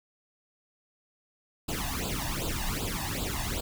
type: noise with flanger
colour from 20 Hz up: pink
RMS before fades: -32 dBFS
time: 1.68-3.61 s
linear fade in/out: 10 ms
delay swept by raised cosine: 0.25 to 1.13 ms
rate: 2.6 Hz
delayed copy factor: +0.9
effects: none